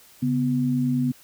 sine tone pair together, 139.35 / 248.6 Hz, C#3 / B3, +9 / +12 cents, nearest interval minor seventh, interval 1003 cents, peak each -25 / -21 dBFS, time 0.22-1.12 s, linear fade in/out 10 ms, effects white hiss -52 dBFS RMS until 1.23 s

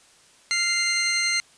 20% pulse tone pair together, 1396.9 / 2090 Hz, F6 / C7, 0 / -2 cents, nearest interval perfect fifth, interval 698 cents, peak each -26 / -16 dBFS, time 0.51-1.4 s, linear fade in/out 0 ms, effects white hiss -55 dBFS RMS until 1.57 s + resampled to 22050 Hz

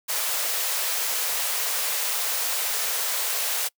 white high-pass noise, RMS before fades -26 dBFS, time 0.08-3.69 s, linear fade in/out 20 ms, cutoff 430 Hz, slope 96 dB/octave, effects noise-tail reverb RT60 0.1 s tail -26 dB re dry

